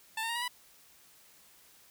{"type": "tone with pitch steps", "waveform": "15% pulse", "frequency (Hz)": [887, 910.9, 935.4, 960.6, 986.5], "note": ["A5", "A#5", "A#5", "B5", "B5"], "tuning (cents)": [14, -40, 6, -48, -2], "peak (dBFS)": -26, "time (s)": [0.17, 0.48], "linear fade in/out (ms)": 5, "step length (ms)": 62, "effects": ["white hiss -60 dBFS RMS until 1.9 s"]}